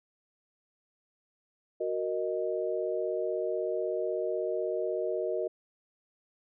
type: chord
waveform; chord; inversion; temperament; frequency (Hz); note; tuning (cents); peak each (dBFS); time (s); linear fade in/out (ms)
sine; D# minor; first; equal; 370 / 466.2 / 622.3; F#4 / A#4 / D#5; 0 / 0 / 0; -33; 1.8-5.48; 10
effects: none